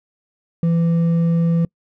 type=tone with hard clipping; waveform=sine; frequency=167.5 Hz; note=E3; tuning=28 cents sharp; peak=-15 dBFS; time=0.63-1.65 s; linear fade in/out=2 ms; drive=4 dB; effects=noise-tail reverb RT60 0.1 s tail -26 dB re dry